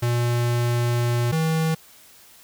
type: tone pair in turn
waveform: square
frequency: 119.9 / 160.5 Hz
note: A#2 / E3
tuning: +49 / -46 cents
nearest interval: perfect fourth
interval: 505 cents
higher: second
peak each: -20 dBFS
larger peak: neither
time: 0.02-1.32 / 1.32-1.75 s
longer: first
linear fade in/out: 10 ms
effects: white hiss -50 dBFS RMS until 2.43 s